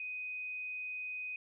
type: tone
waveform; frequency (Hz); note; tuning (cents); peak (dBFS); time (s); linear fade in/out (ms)
sine; 2500; D#7; +8; -38; 0-1.36; 2
effects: none